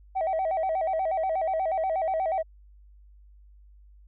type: tone with vibrato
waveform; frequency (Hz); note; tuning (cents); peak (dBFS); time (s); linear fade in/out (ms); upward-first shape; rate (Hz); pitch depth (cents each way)
sine; 700; F5; +4; -22; 0.15-2.43; 20; square; 8.3; 150
effects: tanh soft clip ceiling -22 dBFS + added 50 Hz sine -50 dBFS peak until 4.07 s